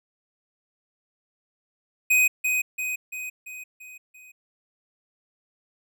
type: tone with echo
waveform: square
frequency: 2505 Hz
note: D#7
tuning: 11 cents sharp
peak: -17 dBFS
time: 2.1-2.28 s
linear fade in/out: 10 ms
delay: 340 ms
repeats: 6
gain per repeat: -5 dB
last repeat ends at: 4.32 s
effects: none